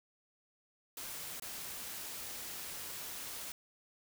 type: noise with dropouts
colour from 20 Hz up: white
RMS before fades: -44 dBFS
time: 0.97-3.52 s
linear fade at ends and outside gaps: 2 ms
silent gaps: 1.398-1.421 s
effects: none